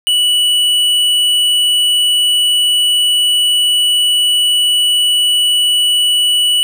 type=tone with hard clipping; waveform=sine; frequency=2951 Hz; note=F#7; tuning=5 cents flat; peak=-11 dBFS; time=0.07-6.63 s; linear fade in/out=0 ms; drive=9 dB; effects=none